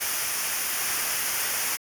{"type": "noise with comb filter", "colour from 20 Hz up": "white", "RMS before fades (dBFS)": -27, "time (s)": [0, 1.77], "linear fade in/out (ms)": 20, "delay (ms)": 0.25, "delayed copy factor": -0.6, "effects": ["AAC 64 kbps"]}